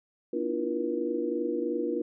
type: tone cluster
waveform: sine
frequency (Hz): 245.3 / 298 / 327.3 / 350.4 / 478.2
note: B3 / D4 / E4 / F4 / A#4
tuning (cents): -12 / +25 / -12 / +6 / +44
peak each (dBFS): -37 / -34 / -35 / -32 / -32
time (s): 0.33-2.02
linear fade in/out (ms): 5
effects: none